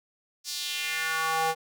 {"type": "tone with high-pass filter sweep", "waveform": "square", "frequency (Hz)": 161.2, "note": "E3", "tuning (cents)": -38, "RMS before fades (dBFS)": -29, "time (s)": [0.44, 1.55], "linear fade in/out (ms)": 50, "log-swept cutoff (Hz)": [5300, 630], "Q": 2.3, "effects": []}